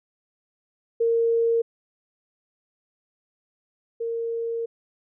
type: tone pair in turn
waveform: sine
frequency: 461.3 / 461.3 Hz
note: A#4 / A#4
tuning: -18 / -18 cents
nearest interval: unison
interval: 0 cents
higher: neither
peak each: -18 / -25 dBFS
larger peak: first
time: 1-1.62 / 4-4.66 s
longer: second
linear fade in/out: 10 ms
effects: none

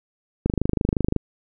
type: click train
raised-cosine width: 3 ms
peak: -7 dBFS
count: 19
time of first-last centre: 0.46-1.163 s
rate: 25.6 Hz
effects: none

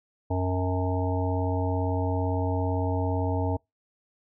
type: harmonic tone with a mistuned harmonic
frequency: 92 Hz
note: F#2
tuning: 9 cents flat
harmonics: 1 / 3 / 5 / 7 / 9 / 10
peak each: -26 / -31 / -33 / -34 / -36 / -36 dBFS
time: 0.3-3.57 s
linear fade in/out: 10 ms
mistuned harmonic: 10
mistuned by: -27 cents
effects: noise-tail reverb RT60 0.2 s tail -26 dB re dry

